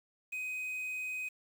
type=tone with quantisation; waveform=triangle; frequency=2511 Hz; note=D#7; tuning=15 cents sharp; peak=-34 dBFS; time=0.32-1.29 s; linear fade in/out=10 ms; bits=9; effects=none